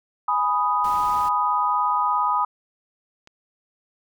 sine chord, G# minor, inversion none, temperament equal, 830.6 / 987.8 / 1244.5 Hz, G#5 / B5 / D#6, 0 / 0 / 0 cents, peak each -26 / -22 / -22 dBFS, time 0.28-2.45 s, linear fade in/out 5 ms
pink noise, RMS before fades -40 dBFS, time 0.84-1.29 s, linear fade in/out 5 ms
click, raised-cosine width 0.2 ms, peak -29 dBFS, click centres 3.274 s
effects none

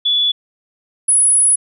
sine tone pair in turn, 3433 / 10190 Hz, A7 / D#9, -43 / +40 cents, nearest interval octave + perfect fifth, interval 1883 cents, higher second, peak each -12 / -9 dBFS, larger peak second, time 0.05-0.32 / 1.08-1.56 s, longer second, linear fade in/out 10 ms, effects none

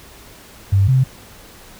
sine tone pair in turn, 98 / 130.81 Hz, G2 / C3, 0 / 0 cents, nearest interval perfect fourth, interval 500 cents, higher second, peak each -10 dBFS, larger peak neither, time 0.72-0.88 / 0.88-1.04 s, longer neither, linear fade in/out 10 ms, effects pink hiss -42 dBFS RMS until 1.79 s

